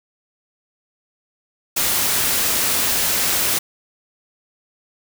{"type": "noise", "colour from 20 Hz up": "white", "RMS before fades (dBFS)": -19, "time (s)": [1.76, 3.59], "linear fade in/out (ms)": 10, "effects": []}